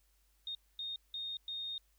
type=tone bursts at uneven times; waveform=sine; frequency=3694 Hz; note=A#7; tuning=16 cents flat; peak=-38 dBFS; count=4; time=0.47-0.55 / 0.79-0.96 / 1.14-1.37 / 1.48-1.78 s; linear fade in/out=2 ms; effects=added 50 Hz sine -70 dBFS peak until 1.98 s + white hiss -75 dBFS RMS until 1.98 s